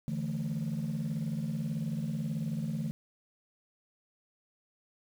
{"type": "chord", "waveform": "sine", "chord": "D suspended second", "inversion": "none", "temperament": "just", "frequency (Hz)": [146.83, 165.19, 220.2], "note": ["D3", "E3", "A3"], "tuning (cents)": [0, 4, 2], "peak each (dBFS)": -34, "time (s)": [0.08, 2.91], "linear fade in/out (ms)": 0, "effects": ["tanh soft clip ceiling -27 dBFS", "9-bit"]}